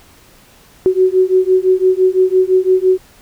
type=beating tone pair; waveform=sine; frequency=369.9 / 375.8 Hz; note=F#4 / F#4; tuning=0 / +27 cents; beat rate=5.9 Hz; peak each=-12 dBFS; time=0.86-2.98 s; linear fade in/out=0 ms; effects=pink hiss -46 dBFS RMS until 3.21 s